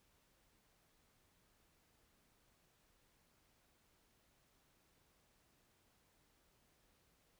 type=silence; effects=pink hiss -75 dBFS RMS until 7.39 s